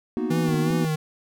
triangle chord, B major seventh, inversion third, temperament equal, 233.1 / 246.9 / 311.1 / 370 Hz, A#3 / B3 / D#4 / F#4, 0 / 0 / 0 / 0 cents, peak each -27 dBFS, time 0.17-0.85 s, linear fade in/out 0 ms
square tone with vibrato, 160 Hz, D#3, 49 cents sharp, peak -23 dBFS, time 0.3-0.96 s, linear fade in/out 10 ms, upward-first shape sine, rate 2.7 Hz, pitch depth 63 cents each way
clicks, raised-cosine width 2 ms, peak -23 dBFS, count 3, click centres 0.491 / 0.543 / 0.705 s
effects none

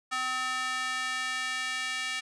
square tone with high-pass filter sweep, 256.4 Hz, C4, 35 cents flat, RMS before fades -32 dBFS, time 0.11-2.21 s, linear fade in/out 20 ms, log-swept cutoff 1300 to 2100 Hz, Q 1.9, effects resampled to 22050 Hz

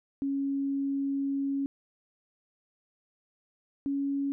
sine tone pair in turn, 276.4 / 278.8 Hz, C#4 / C#4, -5 / +10 cents, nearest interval unison, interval 15 cents, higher second, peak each -27 dBFS, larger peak neither, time 0.22-1.66 / 3.86-4.32 s, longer first, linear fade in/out 0 ms, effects none

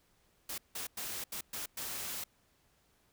white noise bursts at uneven times, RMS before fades -40 dBFS, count 6, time 0.49-0.58 / 0.75-0.87 / 0.97-1.24 / 1.32-1.41 / 1.53-1.66 / 1.77-2.24 s, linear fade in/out 5 ms, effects pink hiss -71 dBFS RMS until 3.12 s

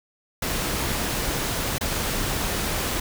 pink noise with dropouts, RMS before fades -26 dBFS, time 0.42-3 s, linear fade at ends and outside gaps 5 ms, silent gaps 1.783-1.809 s, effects none

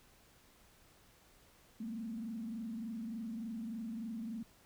sine tone with frequency modulation, 225 Hz, A3, 39 cents sharp, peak -39 dBFS, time 1.8-4.43 s, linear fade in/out 5 ms, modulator 23.4 Hz, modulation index 0.75, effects pink hiss -65 dBFS RMS until 4.65 s

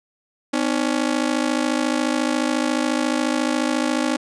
sawtooth ring-modulated tone, 280 Hz, C#4, 18 cents sharp, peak -12 dBFS, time 0.53-4.17 s, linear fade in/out 10 ms, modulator 27.1 Hz, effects resampled to 22050 Hz

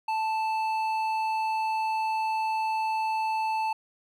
sine tone with hard clipping, 880 Hz, A5, in tune, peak -27 dBFS, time 0.08-3.73 s, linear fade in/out 5 ms, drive 8 dB, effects none

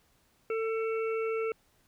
harmonic tone, 446.7 Hz, A4, 26 cents sharp, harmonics 1 / 3 / 5 / 6, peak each -29 / -39 / -43 / -45 dBFS, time 0.5-1.52 s, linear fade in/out 2 ms, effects pink hiss -68 dBFS RMS until 1.87 s

